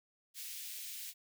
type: high-pass noise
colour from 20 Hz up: white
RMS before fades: -45 dBFS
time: 0.34-1.14 s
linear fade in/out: 50 ms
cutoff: 2200 Hz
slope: 24 dB/octave
effects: none